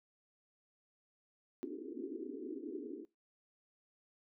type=band-pass noise; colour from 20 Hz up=pink; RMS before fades=-44 dBFS; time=1.63-3.05 s; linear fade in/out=0 ms; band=250 to 430 Hz; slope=96 dB/octave; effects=noise-tail reverb RT60 0.2 s tail -19 dB re dry